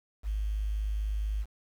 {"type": "tone with quantisation", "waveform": "sine", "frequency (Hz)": 52.1, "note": "G#1", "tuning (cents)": 6, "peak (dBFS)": -28, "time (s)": [0.23, 1.46], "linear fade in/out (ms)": 50, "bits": 9, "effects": []}